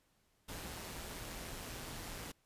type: noise with amplitude modulation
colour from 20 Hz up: pink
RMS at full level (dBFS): -44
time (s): 0.48-2.32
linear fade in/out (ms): 10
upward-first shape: sine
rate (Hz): 171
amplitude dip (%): 40
effects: pink hiss -75 dBFS RMS until 2.45 s + resampled to 32000 Hz